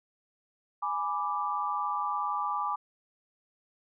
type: chord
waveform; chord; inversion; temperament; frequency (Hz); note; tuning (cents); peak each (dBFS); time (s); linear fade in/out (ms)
sine; G# diminished; none; equal; 830.6 / 987.8 / 1174.7; G#5 / B5 / D6; 0 / 0 / 0; -34 / -34 / -31; 0.82-2.76; 10
effects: none